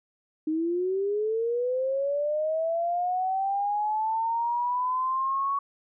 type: linear sweep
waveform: sine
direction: up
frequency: 306.8 to 1121 Hz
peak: -24 dBFS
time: 0.47-5.59 s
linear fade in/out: 5 ms
effects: none